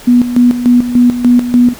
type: tone with tremolo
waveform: sine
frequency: 244.2 Hz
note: B3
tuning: 19 cents flat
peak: -3 dBFS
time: 0.07-1.74 s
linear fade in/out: 10 ms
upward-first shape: square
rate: 3.4 Hz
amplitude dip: 70%
effects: pink hiss -33 dBFS RMS until 1.79 s